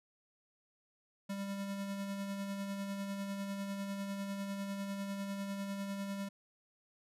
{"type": "tone with tremolo", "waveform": "square", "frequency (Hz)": 197.9, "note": "G3", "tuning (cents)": 17, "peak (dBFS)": -37, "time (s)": [1.29, 6.29], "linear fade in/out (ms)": 10, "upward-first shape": "sine", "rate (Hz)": 10, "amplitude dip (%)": 35, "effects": ["resampled to 32000 Hz"]}